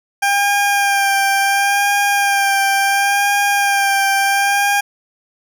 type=tone with vibrato; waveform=20% pulse; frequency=798 Hz; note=G5; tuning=31 cents sharp; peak=-8 dBFS; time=0.22-4.81 s; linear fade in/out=10 ms; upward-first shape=sine; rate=0.71 Hz; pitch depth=23 cents each way; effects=none